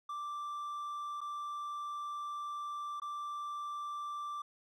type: tone with dropouts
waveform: triangle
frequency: 1174.7 Hz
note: D6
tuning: in tune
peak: -36 dBFS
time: 0.09-4.42 s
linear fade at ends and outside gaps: 5 ms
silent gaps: 1.207-1.213 / 3-3.018 s
effects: none